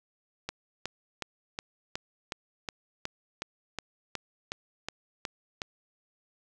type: click train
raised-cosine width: 0.2 ms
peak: -16 dBFS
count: 15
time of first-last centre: 0.49-5.618 s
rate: 2.73 Hz
effects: none